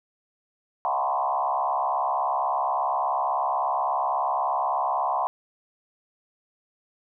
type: tone with frequency modulation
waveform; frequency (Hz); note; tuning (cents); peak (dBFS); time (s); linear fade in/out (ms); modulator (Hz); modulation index
sine; 874; A5; -12; -22; 0.85-5.27; 0; 68.2; 3.1
effects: none